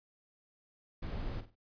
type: noise with echo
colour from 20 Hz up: brown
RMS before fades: -38 dBFS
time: 1.02-1.41 s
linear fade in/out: 10 ms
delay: 48 ms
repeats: 3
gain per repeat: -11 dB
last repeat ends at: 1.554 s
effects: resampled to 11025 Hz